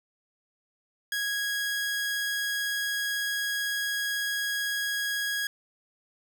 sawtooth tone, 1653 Hz, G#6, 9 cents flat, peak -24 dBFS, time 1.12-5.47 s, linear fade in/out 2 ms, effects none

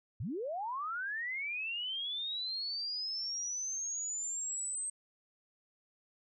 sine linear sweep, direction up, 82.3 to 8340 Hz, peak -35 dBFS, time 0.2-4.9 s, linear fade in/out 5 ms, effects none

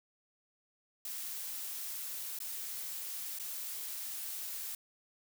blue noise with dropouts, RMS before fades -41 dBFS, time 1.05-4.75 s, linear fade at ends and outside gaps 2 ms, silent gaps 2.389-2.402 / 3.388-3.397 s, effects none

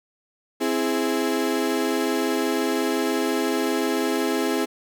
35% pulse chord, C augmented, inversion none, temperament equal, 261.6 / 329.6 / 415.3 Hz, C4 / E4 / G#4, 0 / 0 / 0 cents, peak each -24 dBFS, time 0.6-4.66 s, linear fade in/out 20 ms, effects none

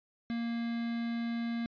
triangle tone with quantisation, 233.1 Hz, A#3, in tune, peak -30 dBFS, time 0.3-1.66 s, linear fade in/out 0 ms, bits 7, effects resampled to 11025 Hz

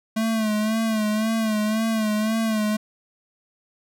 square tone with vibrato, 218.3 Hz, A3, 13 cents flat, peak -21 dBFS, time 0.16-2.77 s, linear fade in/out 10 ms, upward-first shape sine, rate 1.9 Hz, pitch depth 55 cents each way, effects none

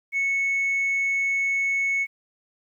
sine tone, 2206 Hz, C#7, 9 cents flat, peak -19 dBFS, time 0.12-2.07 s, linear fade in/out 50 ms, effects tanh soft clip ceiling -19 dBFS + 10-bit

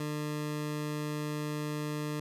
20% pulse tone, 150 Hz, D3, 37 cents sharp, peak -28 dBFS, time 0-2.2 s, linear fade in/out 2 ms, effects resampled to 32000 Hz

